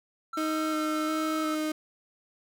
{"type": "tone with pitch glide", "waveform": "triangle", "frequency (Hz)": [1343, 1299.5], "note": ["E6", "E6"], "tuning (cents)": [32, -25], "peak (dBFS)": -31, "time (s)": [0.33, 1.55], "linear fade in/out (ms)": 5, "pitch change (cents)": -57, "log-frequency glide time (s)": [0.86, 1.4]}
{"type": "tone with vibrato", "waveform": "35% pulse", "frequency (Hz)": 311.1, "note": "D#4", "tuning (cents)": 0, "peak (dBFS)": -26, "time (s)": [0.37, 1.72], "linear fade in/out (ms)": 5, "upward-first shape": "square", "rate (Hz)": 1.4, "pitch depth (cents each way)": 11}
{"effects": []}